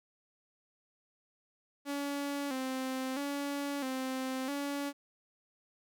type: tone with vibrato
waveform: sawtooth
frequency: 272.1 Hz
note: C#4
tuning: 32 cents flat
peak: -30 dBFS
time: 1.85-4.93 s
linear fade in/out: 50 ms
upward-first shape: square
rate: 0.76 Hz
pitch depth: 72 cents each way
effects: none